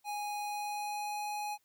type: tone with pitch glide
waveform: square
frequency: 828 to 833.8 Hz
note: G#5 to G#5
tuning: -5 to +7 cents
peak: -36 dBFS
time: 0.04-1.58 s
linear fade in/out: 50 ms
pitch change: +12 cents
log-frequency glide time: 0.43-1.28 s
effects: white hiss -75 dBFS RMS until 1.64 s